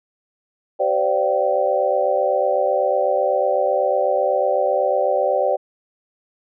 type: tone cluster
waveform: sine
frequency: 385.1 / 513 / 581 / 683 / 769 Hz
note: G4 / C5 / D5 / F5 / G5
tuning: -31 / -34 / -19 / -39 / -33 cents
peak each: -27 / -21 / -19 / -27 / -23 dBFS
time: 0.79-5.57 s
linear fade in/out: 20 ms
effects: none